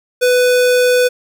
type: tone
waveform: square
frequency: 497.1 Hz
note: B4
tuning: 11 cents sharp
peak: -10 dBFS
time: 0.21-1.09 s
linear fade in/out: 20 ms
effects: none